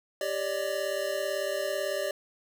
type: tone cluster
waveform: square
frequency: 393.5 / 568 / 606 Hz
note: G4 / C#5 / D#5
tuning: +7 / +42 / -46 cents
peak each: -37 / -33 / -33 dBFS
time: 0.21-2.11 s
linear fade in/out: 2 ms
effects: none